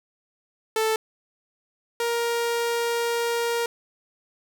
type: tone pair in turn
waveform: sawtooth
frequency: 440.4 / 469.2 Hz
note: A4 / A#4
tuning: +2 / +11 cents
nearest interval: minor second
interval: 109 cents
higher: second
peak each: -17 / -19 dBFS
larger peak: first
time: 0.76-0.96 / 2-3.66 s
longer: second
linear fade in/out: 2 ms
effects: none